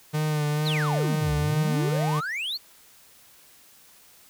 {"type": "tone with vibrato", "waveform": "45% pulse", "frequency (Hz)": 151.1, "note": "D3", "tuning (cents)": 50, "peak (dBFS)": -23, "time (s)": [0.13, 2.21], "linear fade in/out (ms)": 20, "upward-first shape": "sine", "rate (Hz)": 2.2, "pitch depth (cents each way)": 33}
{"type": "exponential two-way sweep", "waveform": "triangle", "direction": "down then up", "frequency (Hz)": [4617, 61, 4617], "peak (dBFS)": -26, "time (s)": [0.65, 2.58], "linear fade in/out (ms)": 20, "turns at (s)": 1.33}
{"effects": ["white hiss -54 dBFS RMS until 4.29 s"]}